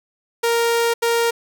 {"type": "tone bursts at uneven times", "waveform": "sawtooth", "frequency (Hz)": 466.2, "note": "A#4", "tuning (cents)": 0, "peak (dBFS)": -12, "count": 2, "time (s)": [[0.43, 0.94], [1.02, 1.31]], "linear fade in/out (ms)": 10, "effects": []}